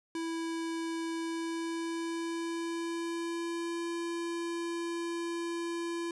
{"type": "tone with pitch glide", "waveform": "square", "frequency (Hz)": [329.6, 339.1], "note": ["E4", "E4"], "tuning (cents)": [0, 49], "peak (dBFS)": -34, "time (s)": [0.15, 6.11], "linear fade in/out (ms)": 2, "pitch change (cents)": 49, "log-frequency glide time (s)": [1.15, 3.87], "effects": ["resampled to 24000 Hz"]}